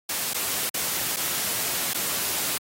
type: noise with dropouts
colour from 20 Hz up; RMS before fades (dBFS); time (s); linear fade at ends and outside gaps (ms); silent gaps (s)
white; -27; 0.09-2.58; 5; 0.335-0.343 / 0.696-0.741 / 1.163-1.167 / 1.935-1.944
effects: high-pass 100 Hz 12 dB/octave + AAC 48 kbps